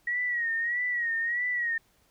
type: tone with vibrato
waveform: sine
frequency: 1900 Hz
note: A#6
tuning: 33 cents sharp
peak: -26 dBFS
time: 0.07-1.78 s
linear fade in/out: 5 ms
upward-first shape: sine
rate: 1.6 Hz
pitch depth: 74 cents each way
effects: pink hiss -66 dBFS RMS until 2.1 s